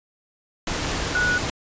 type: tone in noise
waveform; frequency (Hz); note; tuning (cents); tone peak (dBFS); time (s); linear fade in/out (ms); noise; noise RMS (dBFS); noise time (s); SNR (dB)
sine; 1467; F#6; -15; -19; 1.15-1.38; 2; pink; -26; 0.67-1.5; +4
effects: resampled to 16000 Hz